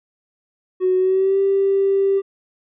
triangle tone with pitch glide, 370 to 392 Hz, F#4 to G4, 0 to 0 cents, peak -10 dBFS, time 0.8-2.22 s, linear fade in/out 50 ms, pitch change +100 cents, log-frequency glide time 0.97-1.39 s, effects tanh soft clip ceiling -12 dBFS + resampled to 8000 Hz

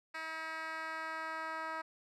10% pulse tone with band-pass filter sweep, 320 Hz, D#4, 49 cents sharp, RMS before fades -41 dBFS, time 0.14-1.82 s, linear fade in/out 10 ms, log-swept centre 2100 to 1200 Hz, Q 1.2, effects none

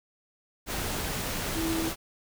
sine tone in noise, 325.5 Hz, E4, 22 cents flat, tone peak -28 dBFS, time 1.54-1.92 s, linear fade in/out 50 ms, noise pink, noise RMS -32 dBFS, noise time 0.66-1.96 s, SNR +1 dB, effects none

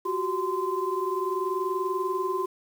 sine tone cluster, 363.9 / 384.3 / 1034 Hz, F#4 / G4 / C6, -29 / -34 / -21 cents, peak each -30 / -30 / -29 dBFS, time 0.05-2.46 s, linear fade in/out 10 ms, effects 8-bit

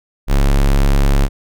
square tone, 34.65 Hz, C#1, in tune, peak -10 dBFS, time 0.27-1.29 s, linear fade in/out 50 ms, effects none

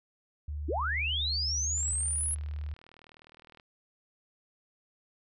sine tone with pitch glide, 74 to 74.99 Hz, D2 to D2, +14 to +37 cents, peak -33 dBFS, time 0.48-2.74 s, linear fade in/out 5 ms, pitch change +23 cents, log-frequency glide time 0.63-2.25 s
sine linear sweep, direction up, 250 to 10750 Hz, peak -29 dBFS, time 0.68-2.35 s, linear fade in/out 10 ms
click train, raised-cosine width 0.3 ms, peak -37 dBFS, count 73, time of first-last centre 1.78-3.598 s, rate 39.6 Hz
effects none

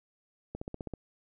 click train, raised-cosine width 2 ms, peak -24 dBFS, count 7, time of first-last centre 0.55-0.937 s, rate 15.5 Hz, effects none

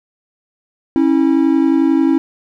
triangle tone pair together, 273 / 324.2 Hz, C#4 / E4, -26 / -29 cents, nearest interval minor third, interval 297 cents, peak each -11 dBFS, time 0.96-2.18 s, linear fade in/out 0 ms, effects none

